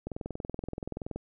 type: click train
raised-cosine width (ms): 2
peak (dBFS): -22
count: 24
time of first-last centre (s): 0.07-1.16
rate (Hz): 21.1
effects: none